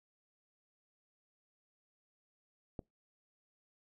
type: click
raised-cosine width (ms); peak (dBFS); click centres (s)
2; -28; 2.792
effects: noise-tail reverb RT60 0.2 s tail -26 dB re dry